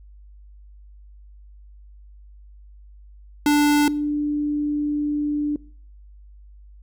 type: tone pair in turn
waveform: square / sine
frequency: 293.7 / 294.9 Hz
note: D4 / D4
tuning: 0 / +7 cents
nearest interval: unison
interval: 7 cents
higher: second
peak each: -15 / -20 dBFS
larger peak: first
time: 3.46-3.88 / 3.88-5.56 s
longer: second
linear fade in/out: 2 ms
effects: noise-tail reverb RT60 0.5 s tail -22 dB re dry + added 50 Hz sine -43 dBFS peak until 6.82 s